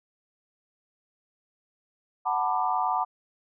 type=chord; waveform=sine; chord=B minor seventh; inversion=second; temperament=just; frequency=740.8 / 889 / 987.8 / 1185.3 Hz; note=F#5 / A5 / B5 / D6; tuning=+2 / +18 / 0 / +16 cents; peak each=-28 / -29 / -29 / -30 dBFS; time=2.25-3.05 s; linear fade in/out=20 ms; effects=none